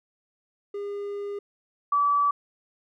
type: tone pair in turn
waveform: triangle / sine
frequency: 405.6 / 1150.9 Hz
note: G#4 / D6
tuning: -41 / -35 cents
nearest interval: octave + tritone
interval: 1806 cents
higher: second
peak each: -28 / -19 dBFS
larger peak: second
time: 0.74-1.39 / 1.92-2.31 s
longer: first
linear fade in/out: 5 ms
effects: none